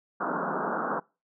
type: band-pass noise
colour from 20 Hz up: white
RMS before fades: -30 dBFS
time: 0.2-1 s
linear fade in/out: 10 ms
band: 160 to 1500 Hz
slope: 96 dB/octave
effects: noise-tail reverb RT60 0.3 s tail -25 dB re dry